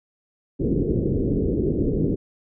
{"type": "low-pass noise", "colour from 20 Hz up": "white", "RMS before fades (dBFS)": -22, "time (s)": [0.59, 2.16], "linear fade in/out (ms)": 20, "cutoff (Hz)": 440, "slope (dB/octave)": 48, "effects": []}